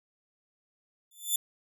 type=tone with exponential growth; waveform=5% pulse; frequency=3520 Hz; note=A7; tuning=in tune; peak=-15 dBFS; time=1.11-1.36 s; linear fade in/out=5 ms; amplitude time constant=53 ms; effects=none